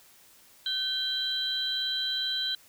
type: tone cluster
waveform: sine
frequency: 1533 / 3171 / 3968 Hz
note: G6 / G7 / B7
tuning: -39 / +19 / +7 cents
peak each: -38 / -31 / -30 dBFS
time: 0.66-2.55 s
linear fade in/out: 2 ms
effects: white hiss -57 dBFS RMS until 2.68 s